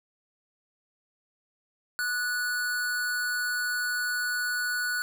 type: tone with amplitude modulation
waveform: square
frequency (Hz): 1472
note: F#6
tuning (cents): -9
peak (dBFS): -26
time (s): 1.99-5.02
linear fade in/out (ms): 0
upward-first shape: sine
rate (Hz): 257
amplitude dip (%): 35
effects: none